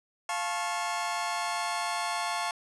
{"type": "chord", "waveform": "sawtooth", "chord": "F augmented", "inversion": "none", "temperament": "just", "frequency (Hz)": [698.5, 873.1, 1091.3], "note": ["F5", "A5", "C#6"], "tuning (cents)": [0, -14, -27], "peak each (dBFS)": -30, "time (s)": [0.29, 2.51], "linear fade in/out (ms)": 2, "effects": ["resampled to 24000 Hz", "9-bit"]}